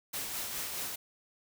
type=noise with tremolo; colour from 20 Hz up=white; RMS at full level=-36 dBFS; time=0.13-0.96 s; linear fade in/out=10 ms; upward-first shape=sine; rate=4.8 Hz; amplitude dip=35%; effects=none